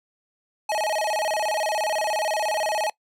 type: tone with vibrato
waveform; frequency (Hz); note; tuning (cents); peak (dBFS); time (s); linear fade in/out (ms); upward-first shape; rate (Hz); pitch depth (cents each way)
square; 732; F#5; -19; -23; 0.69-2.9; 5; square; 17; 260
effects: noise-tail reverb RT60 0.1 s tail -22 dB re dry + low-pass 12000 Hz 12 dB/octave